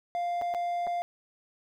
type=tone with dropouts; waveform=triangle; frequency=698.5 Hz; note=F5; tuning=in tune; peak=-26 dBFS; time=0.15-1.02 s; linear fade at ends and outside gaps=0 ms; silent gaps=0.414-0.42 / 0.54-0.547 / 0.868-0.873 s; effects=none